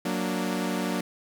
sawtooth chord, Gb augmented, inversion none, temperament equal, 185 / 233.1 / 293.7 Hz, Gb3 / Bb3 / D4, 0 / 0 / 0 cents, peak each -26 / -27 / -28 dBFS, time 0.05-1.01 s, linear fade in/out 5 ms, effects none

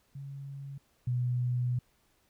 sine tone pair in turn, 138.7 / 123.57 Hz, C#3 / B2, +1 / +1 cents, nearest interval major second, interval 200 cents, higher first, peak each -39 / -27 dBFS, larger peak second, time 0.15-0.78 / 1.07-1.79 s, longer second, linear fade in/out 5 ms, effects pink hiss -70 dBFS RMS until 2.29 s

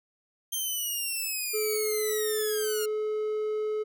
5% pulse linear sweep, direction down, 3171 to 1396.9 Hz, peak -21 dBFS, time 0.52-2.86 s, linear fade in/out 10 ms
triangle tone, 428.4 Hz, A4, 46 cents flat, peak -25 dBFS, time 1.53-3.84 s, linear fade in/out 20 ms
effects none

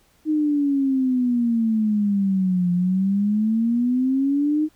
sine exponential two-way sweep, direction down then up, 312.1 to 175.4 to 312.1 Hz, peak -17 dBFS, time 0.25-4.69 s, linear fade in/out 50 ms, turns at 2.72 s, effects pink hiss -60 dBFS RMS until 4.75 s

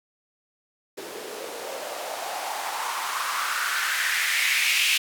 blue noise with band-pass filter sweep, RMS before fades -27 dBFS, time 0.97-4.98 s, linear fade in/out 10 ms, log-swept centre 370 to 2700 Hz, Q 3.6, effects none

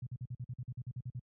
sine tone bursts, 123.47 Hz, B2, in tune, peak -37 dBFS, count 13, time 0.02-1.195 s, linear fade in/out 5 ms, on 47 ms, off 47 ms, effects high-pass 60 Hz 12 dB/octave

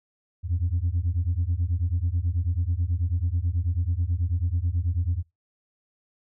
sine beating tone pair, 82.41 / 91.61 Hz, E2 / F#2, 0 / -17 cents, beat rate 9.2 Hz, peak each -24 dBFS, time 0.43-5.23 s, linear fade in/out 50 ms, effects noise-tail reverb RT60 0.2 s tail -21 dB re dry + tanh soft clip ceiling -18 dBFS

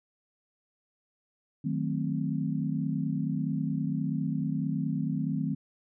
sine chord, D# diminished seventh, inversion none, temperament equal, 155.56 / 185 / 220 / 261.6 Hz, D#3 / F#3 / A3 / C4, 0 / 0 / 0 / 0 cents, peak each -31 / -34 / -34 / -33 dBFS, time 1.64-5.55 s, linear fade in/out 10 ms, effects none

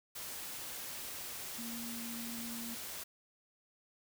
sine tone in noise, 233.1 Hz, A#3, in tune, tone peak -43 dBFS, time 1.58-2.75 s, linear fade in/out 10 ms, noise white, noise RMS -44 dBFS, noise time 0.15-3.04 s, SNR -2 dB, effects none

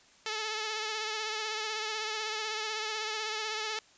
5% pulse tone with vibrato, 433.3 Hz, A4, 27 cents flat, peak -21 dBFS, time 0.26-3.79 s, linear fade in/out 2 ms, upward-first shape triangle, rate 16 Hz, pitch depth 45 cents each way, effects white hiss -60 dBFS RMS until 3.97 s + resampled to 16000 Hz

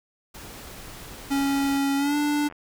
pink noise, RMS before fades -41 dBFS, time 0.34-1.78 s, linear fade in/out 10 ms
square tone with pitch glide, 277.2 to 293.7 Hz, C#4 to D4, 0 to 0 cents, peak -22 dBFS, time 1.3-2.49 s, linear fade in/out 20 ms, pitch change +100 cents, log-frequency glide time 1.97-2.16 s
click train, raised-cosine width 0.5 ms, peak -29 dBFS, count 100, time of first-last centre 1.34-2.524 s, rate 83.6 Hz
effects none

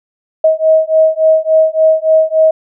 sine beating tone pair, 633 / 636.5 Hz, D#5 / D#5, +30 / +39 cents, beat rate 3.5 Hz, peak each -10 dBFS, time 0.44-2.51 s, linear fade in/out 5 ms, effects none

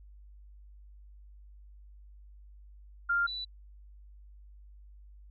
sine tone pair in turn, 1396.9 / 3964 Hz, F6 / B7, 0 / +6 cents, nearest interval octave + tritone, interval 1806 cents, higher second, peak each -25 / -35 dBFS, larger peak first, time 3.09-3.27 / 3.27-3.45 s, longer neither, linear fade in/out 10 ms, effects added 50 Hz sine -50 dBFS peak until 5.3 s

